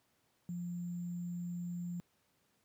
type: tone with sample-and-hold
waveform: sine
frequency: 174.61 Hz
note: F3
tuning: in tune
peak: -37 dBFS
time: 0.49-2 s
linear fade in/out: 0 ms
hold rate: 7350 Hz
effects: pink hiss -75 dBFS RMS until 2.64 s + high-pass 100 Hz 12 dB/octave